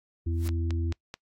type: harmonic tone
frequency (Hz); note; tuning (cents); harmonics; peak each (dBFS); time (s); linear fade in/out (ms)
83.7; E2; +27; 1 / 3 / 4; -26 / -40 / -37; 0.26-0.93; 10
type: noise with exponential growth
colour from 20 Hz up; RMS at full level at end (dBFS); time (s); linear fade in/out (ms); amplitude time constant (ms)
white; -39; 0.32-0.48; 2; 33
type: click train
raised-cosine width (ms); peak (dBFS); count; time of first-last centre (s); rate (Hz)
0.2; -20; 4; 0.49-1.141; 4.61
effects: noise-tail reverb RT60 0.1 s tail -24 dB re dry + AAC 48 kbps